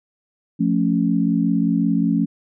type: chord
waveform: sine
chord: F augmented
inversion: none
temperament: equal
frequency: 174.61 / 220 / 277.2 Hz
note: F3 / A3 / C#4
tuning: 0 / 0 / 0 cents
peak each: -20 dBFS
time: 0.59-2.26 s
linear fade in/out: 20 ms
effects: none